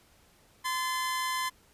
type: tone pair together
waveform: sawtooth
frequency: 1030 / 1732.2 Hz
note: C6 / A6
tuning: -28 / -28 cents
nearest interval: major sixth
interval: 900 cents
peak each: -26 / -34 dBFS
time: 0.64-1.5 s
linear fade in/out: 20 ms
effects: pink hiss -62 dBFS RMS until 1.73 s + resampled to 32000 Hz